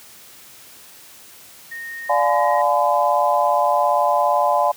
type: tone with pitch glide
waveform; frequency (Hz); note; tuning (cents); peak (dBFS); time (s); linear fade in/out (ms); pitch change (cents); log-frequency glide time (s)
sine; 1850 to 1886.7; A#6 to A#6; -14 to +20; -29; 1.71-2.62; 10; +34; 2.12-2.23
type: chord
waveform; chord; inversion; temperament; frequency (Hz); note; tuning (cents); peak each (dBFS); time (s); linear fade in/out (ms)
sine; D diminished seventh; none; just; 587.3 / 704.8 / 845.8 / 1014.9; D5 / F5 / Ab5 / Cb6; 0 / +16 / +31 / +47; -20; 2.09-4.72; 10
effects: white hiss -44 dBFS RMS until 4.76 s + high-pass 60 Hz 12 dB/octave